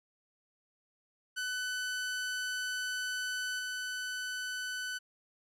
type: tone with level steps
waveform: sawtooth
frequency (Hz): 1500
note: F#6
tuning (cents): +23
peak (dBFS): -30 / -32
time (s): 1.36-4.99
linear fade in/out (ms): 20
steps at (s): 3.59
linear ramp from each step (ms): 2
effects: low-pass 11000 Hz 12 dB/octave